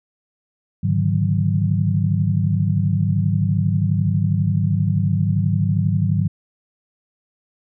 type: tone cluster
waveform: sine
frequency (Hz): 103.2 / 142.7 / 155 / 185.4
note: G#2 / D3 / D#3 / F#3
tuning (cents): -10 / -49 / -6 / +4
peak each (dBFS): -19 / -24 / -21 / -22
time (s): 0.83-6.28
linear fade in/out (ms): 10
effects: none